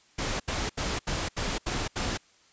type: noise bursts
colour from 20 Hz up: pink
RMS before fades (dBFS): -30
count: 7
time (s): 0.18-2.176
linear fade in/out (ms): 10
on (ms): 220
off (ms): 76
effects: white hiss -61 dBFS RMS until 2.52 s + resampled to 16000 Hz